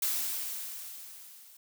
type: noise with level ramp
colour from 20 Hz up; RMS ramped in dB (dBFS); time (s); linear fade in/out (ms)
blue; -29 to -55; 0.02-1.57; 5
effects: none